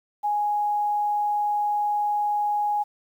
sine tone, 830.6 Hz, G#5, in tune, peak -21 dBFS, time 0.23-2.84 s, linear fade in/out 20 ms, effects 9-bit

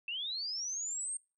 sine linear sweep, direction up, 2626 to 8700 Hz, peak -35 dBFS, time 0.08-1.17 s, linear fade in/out 2 ms, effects noise-tail reverb RT60 0.3 s tail -24 dB re dry

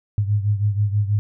sine beating tone pair, 102 / 108.2 Hz, G#2 / A2, -31 / -29 cents, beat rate 6.2 Hz, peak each -18 / -23 dBFS, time 0.18-1.19 s, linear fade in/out 0 ms, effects none

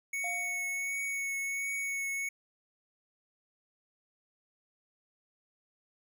square tone with vibrato, 2217 Hz, C#7, in tune, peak -33 dBFS, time 0.13-2.29 s, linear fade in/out 5 ms, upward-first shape triangle, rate 1.4 Hz, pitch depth 16 cents each way
triangle tone with exponential decay, 701 Hz, F5, 6 cents sharp, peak -35 dBFS, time 0.24-1.26 s, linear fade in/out 2 ms, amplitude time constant 220 ms
effects none

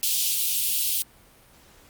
white high-pass noise, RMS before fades -24 dBFS, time 0.03-1.02 s, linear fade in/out 0 ms, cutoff 2700 Hz, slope 48 dB/octave, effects pink hiss -54 dBFS RMS until 1.89 s + Opus 48 kbps

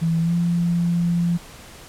sine tone with pitch glide, 164.81 to 171.91 Hz, E3 to F3, 0 to -27 cents, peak -17 dBFS, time 0.01-1.38 s, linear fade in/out 20 ms, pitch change +73 cents, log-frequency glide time 0.21-0.34 s, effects pink hiss -42 dBFS RMS until 1.88 s + low-pass 12000 Hz 12 dB/octave

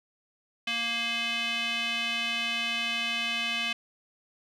square tone with band-pass filter, 233.1 Hz, A#3, in tune, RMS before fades -30 dBFS, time 0.67-3.73 s, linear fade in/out 5 ms, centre 2800 Hz, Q 3.7, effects none

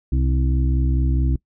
harmonic tone, 64.7 Hz, C2, 19 cents flat, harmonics 1 / 2 / 4 / 5, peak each -17 / -23 / -29 / -31 dBFS, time 0.12-1.36 s, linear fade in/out 5 ms, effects noise-tail reverb RT60 0.1 s tail -22 dB re dry

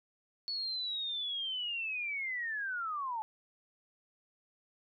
sine linear sweep, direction down, 4434 to 852 Hz, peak -34 dBFS, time 0.48-3.22 s, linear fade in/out 0 ms, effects none

